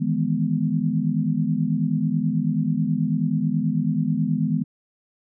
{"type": "chord", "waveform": "sine", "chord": "E major seventh", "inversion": "third", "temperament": "equal", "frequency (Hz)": [155.56, 164.81, 207.7, 246.9], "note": ["D#3", "E3", "G#3", "B3"], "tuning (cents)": [0, 0, 0, 0], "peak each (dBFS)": -25, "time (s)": [0, 4.64], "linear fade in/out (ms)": 20, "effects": []}